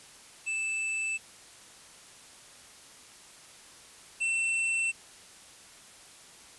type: tone pair in turn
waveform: square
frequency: 2636 / 2690 Hz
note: E7 / E7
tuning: -1 / +34 cents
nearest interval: unison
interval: 35 cents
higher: second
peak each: -30 / -27 dBFS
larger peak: second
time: 0.46-1.18 / 4.2-4.92 s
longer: neither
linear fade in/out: 20 ms
effects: white hiss -52 dBFS RMS until 6.58 s + resampled to 24000 Hz